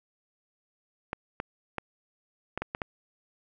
clicks, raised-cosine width 0.5 ms, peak -16 dBFS, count 7, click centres 1.131 / 1.401 / 1.783 / 2.576 / 2.62 / 2.749 / 2.818 s, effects none

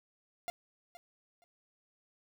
45% pulse tone with echo, 698.5 Hz, F5, in tune, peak -35 dBFS, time 0.48-0.5 s, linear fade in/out 0 ms, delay 470 ms, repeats 2, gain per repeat -14 dB, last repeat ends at 1.44 s, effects none

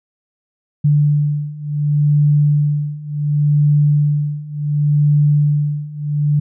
sine beating tone pair, 146.83 / 147.52 Hz, D3 / D3, 0 / +8 cents, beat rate 0.69 Hz, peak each -16 / -14 dBFS, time 0.84-6.4 s, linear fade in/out 10 ms, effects none

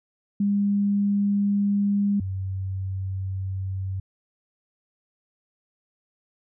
sine tone pair in turn, 202 / 95.33 Hz, G#3 / G2, -48 / -48 cents, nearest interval octave + minor second, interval 1300 cents, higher first, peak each -19 / -26 dBFS, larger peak first, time 0.4-2.2 / 2.2-4 s, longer neither, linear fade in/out 5 ms, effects none

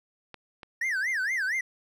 clicks, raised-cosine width 0.3 ms, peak -26 dBFS, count 2, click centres 0.343 / 0.632 s
triangle tone with vibrato, 1783 Hz, A6, 22 cents sharp, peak -24 dBFS, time 0.81-1.61 s, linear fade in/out 5 ms, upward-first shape sine, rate 4.3 Hz, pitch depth 300 cents each way
effects none

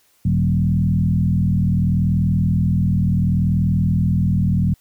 sine tone with frequency modulation, 138.59 Hz, C#3, in tune, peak -14 dBFS, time 0.25-4.74 s, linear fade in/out 5 ms, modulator 40.7 Hz, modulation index 1.6, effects white hiss -59 dBFS RMS until 4.8 s

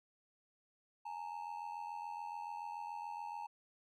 triangle ring-modulated tone, 880 Hz, A5, in tune, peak -37 dBFS, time 1.05-3.47 s, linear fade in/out 10 ms, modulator 43.5 Hz, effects none

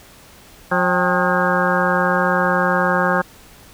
harmonic tone with a mistuned harmonic, 179.8 Hz, F#3, 49 cents flat, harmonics 1 / 2 / 3 / 4 / 5 / 6 / 7 / 8 / 9, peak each -22 / -26 / -21 / -24 / -25 / -24 / -24 / -24 / -22 dBFS, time 0.71-3.22 s, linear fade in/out 10 ms, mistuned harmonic 4, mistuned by +140 cents, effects pink hiss -45 dBFS RMS until 3.73 s

